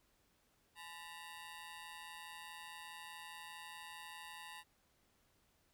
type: ring-modulated tone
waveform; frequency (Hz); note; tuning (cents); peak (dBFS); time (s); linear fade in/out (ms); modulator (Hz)
15% pulse; 932.3; A#5; 0; -40; 0.75-4.64; 50; 82.4
effects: pink hiss -75 dBFS RMS until 5.73 s